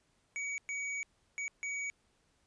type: tone bursts at uneven times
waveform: square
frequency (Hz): 2260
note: C#7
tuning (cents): +33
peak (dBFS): -36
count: 4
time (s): 0.36-0.58 / 0.69-1.03 / 1.38-1.48 / 1.63-1.9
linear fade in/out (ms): 0
effects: pink hiss -73 dBFS RMS until 2.46 s + resampled to 22050 Hz